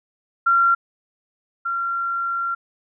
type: tone pair in turn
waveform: sine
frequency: 1374 / 1374 Hz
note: F6 / F6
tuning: -29 / -29 cents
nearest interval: unison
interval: 0 cents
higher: neither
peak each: -13 / -21 dBFS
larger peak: first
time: 0.46-0.75 / 1.65-2.55 s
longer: second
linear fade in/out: 10 ms
effects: none